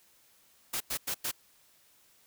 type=noise bursts; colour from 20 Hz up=white; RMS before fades=-33 dBFS; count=4; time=0.73-1.315 s; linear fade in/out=10 ms; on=75 ms; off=95 ms; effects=white hiss -64 dBFS RMS until 2.26 s